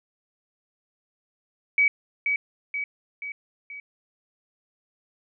sine tone with echo, 2274 Hz, C#7, 44 cents sharp, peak -16 dBFS, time 1.78-1.88 s, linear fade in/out 2 ms, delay 480 ms, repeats 4, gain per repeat -5 dB, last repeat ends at 3.8 s, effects none

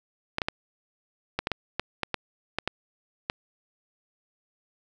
clicks, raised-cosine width 0.3 ms, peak -10 dBFS, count 12, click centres 0.384 / 0.418 / 0.485 / 1.39 / 1.471 / 1.517 / 1.796 / 2.033 / 2.143 / 2.586 / 2.676 / 3.299 s, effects none

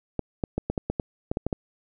clicks, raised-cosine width 2 ms, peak -12 dBFS, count 11, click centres 0.193 / 0.438 / 0.58 / 0.7 / 0.778 / 0.9 / 0.998 / 1.315 / 1.371 / 1.466 / 1.528 s, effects none

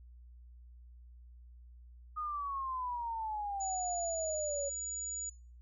sine exponential sweep, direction down, 1244.5 to 552 Hz, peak -35 dBFS, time 2.16-4.7 s, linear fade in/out 20 ms
sine tone, 6900 Hz, A8, 35 cents flat, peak -37 dBFS, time 3.6-5.3 s, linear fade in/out 10 ms
effects noise-tail reverb RT60 0.4 s tail -24 dB re dry + added 60 Hz sine -52 dBFS peak until 5.61 s

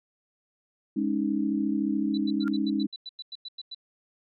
sine chord, Ab suspended fourth, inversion none, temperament equal, 207.7 / 277.2 / 311.1 Hz, Ab3 / Db4 / Eb4, 0 / 0 / 0 cents, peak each -28 dBFS, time 0.96-2.87 s, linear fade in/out 10 ms
sine tone bursts, 3970 Hz, B7, 8 cents sharp, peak -35 dBFS, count 13, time 2.14-3.747 s, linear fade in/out 5 ms, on 35 ms, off 96 ms
sine tone with exponential growth, 1396.9 Hz, F6, in tune, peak -29 dBFS, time 2.4-2.48 s, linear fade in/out 0 ms, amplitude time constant 16 ms
effects MP3 96 kbps

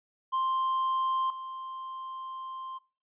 triangle tone with level steps, 1050 Hz, C6, 6 cents sharp, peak -24 / -35 dBFS, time 0.32-2.79 s, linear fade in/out 20 ms, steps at 1.3 s, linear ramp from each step 2 ms, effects noise-tail reverb RT60 0.4 s tail -23 dB re dry + resampled to 8000 Hz

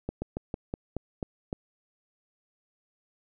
slowing click train, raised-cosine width 2 ms, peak -18 dBFS, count 8, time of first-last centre 0.09-1.529 s, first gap 130 ms, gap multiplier 1.15, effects none

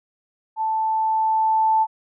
sine tone with level ramp, 880 Hz, A5, in tune, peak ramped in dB -20 to -14 dBFS, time 0.56-1.87 s, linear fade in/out 50 ms, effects none

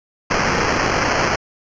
white noise with sample-and-hold, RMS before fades -18 dBFS, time 0.3-1.36 s, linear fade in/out 10 ms, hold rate 3675 Hz, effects resampled to 16000 Hz

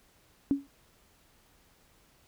sine tone with exponential decay, 279 Hz, C#4, 11 cents sharp, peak -19 dBFS, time 0.51-0.67 s, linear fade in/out 0 ms, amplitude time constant 34 ms, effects pink hiss -64 dBFS RMS until 2.27 s

